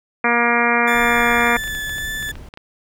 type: harmonic tone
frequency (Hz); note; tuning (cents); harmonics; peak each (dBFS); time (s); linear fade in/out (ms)
237.2; A#3; +30; 1 / 2 / 3 / 4 / 5 / 6 / 7 / 8 / 9 / 10; -23 / -23 / -23 / -23 / -23 / -23 / -23 / -23 / -23 / -23; 0.24-1.57; 5
type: tone with vibrato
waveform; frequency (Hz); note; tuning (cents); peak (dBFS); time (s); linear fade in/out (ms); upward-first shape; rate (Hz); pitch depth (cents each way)
35% pulse; 1742; A6; -18; -22; 0.87-2.32; 10; sine; 1.8; 10
type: noise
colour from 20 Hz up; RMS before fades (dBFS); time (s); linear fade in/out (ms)
brown; -34; 0.94-2.49; 5
type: clicks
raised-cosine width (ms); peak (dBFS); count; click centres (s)
0.3; -21; 12; 1.408 / 1.471 / 1.638 / 1.677 / 1.75 / 1.895 / 1.983 / 2.227 / 2.29 / 2.355 / 2.539 / 2.574
effects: none